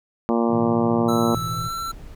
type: harmonic tone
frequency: 116.54 Hz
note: A#2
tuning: in tune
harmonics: 2 / 3 / 4 / 5 / 6 / 7 / 8 / 9 / 10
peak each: -20 / -24 / -26 / -28 / -30 / -31 / -32 / -33 / -34 dBFS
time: 0.29-1.35 s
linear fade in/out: 0 ms
type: chord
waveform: triangle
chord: A suspended second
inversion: none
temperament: equal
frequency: 110 / 123.47 / 164.81 Hz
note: A2 / B2 / E3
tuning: 0 / 0 / 0 cents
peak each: -29 dBFS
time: 0.48-1.7 s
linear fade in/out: 50 ms
type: tone with pitch glide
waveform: square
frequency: 1318.5 to 1343.9 Hz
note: E6 to E6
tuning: 0 to +33 cents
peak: -27 dBFS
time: 1.08-1.92 s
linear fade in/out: 10 ms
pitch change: +33 cents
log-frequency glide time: 1.45-1.71 s
type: noise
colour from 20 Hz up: brown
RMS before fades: -39 dBFS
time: 1.33-2.15 s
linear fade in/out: 5 ms
effects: none